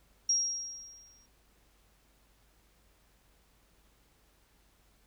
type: tone with exponential decay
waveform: sine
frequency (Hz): 5620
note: F8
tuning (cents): +10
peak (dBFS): -23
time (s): 0.29-1.26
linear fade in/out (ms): 5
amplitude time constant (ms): 210
effects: added 50 Hz sine -68 dBFS peak until 5.06 s + pink hiss -68 dBFS RMS until 5.06 s